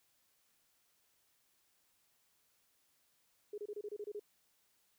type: tone bursts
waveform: sine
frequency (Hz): 415.3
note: G#4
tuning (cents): 0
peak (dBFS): -40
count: 9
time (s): 3.53-4.196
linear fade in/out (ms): 5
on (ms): 50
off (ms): 27
effects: white hiss -75 dBFS RMS until 4.98 s